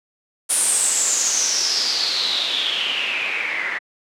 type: noise with low-pass filter sweep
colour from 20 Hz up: white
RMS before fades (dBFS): -21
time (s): 0.49-3.79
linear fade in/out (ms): 20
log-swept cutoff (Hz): 9700 to 1900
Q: 7.9
effects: high-pass 300 Hz 12 dB/octave